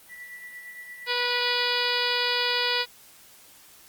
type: tone with tremolo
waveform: sine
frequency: 1961 Hz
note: B6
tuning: 13 cents flat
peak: -37 dBFS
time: 0.08-1.67 s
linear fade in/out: 50 ms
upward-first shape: triangle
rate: 8.7 Hz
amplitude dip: 50%
type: harmonic tone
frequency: 488.4 Hz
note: B4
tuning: 19 cents flat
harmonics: 1 / 2 / 3 / 4 / 5 / 6 / 7 / 8 / 9 / 10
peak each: -32 / -32 / -32 / -32 / -32 / -32 / -32 / -32 / -32 / -32 dBFS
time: 1.06-2.86 s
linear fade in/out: 50 ms
effects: white hiss -52 dBFS RMS until 3.88 s + Opus 32 kbps